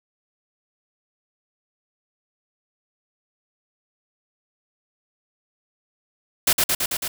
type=noise with echo; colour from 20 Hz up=white; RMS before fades=-17 dBFS; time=6.47-6.53 s; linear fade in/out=5 ms; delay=110 ms; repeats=5; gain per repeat=-2 dB; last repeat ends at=7.08 s; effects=none